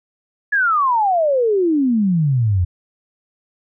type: exponential sweep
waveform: sine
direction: down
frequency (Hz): 1724 to 84.9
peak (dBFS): -13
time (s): 0.52-2.65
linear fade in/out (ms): 10
effects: none